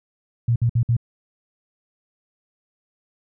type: tone bursts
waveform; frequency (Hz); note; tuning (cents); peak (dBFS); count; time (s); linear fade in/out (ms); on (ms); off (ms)
sine; 117.8; A#2; +19; -15; 4; 0.48-0.967; 5; 79; 57
effects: none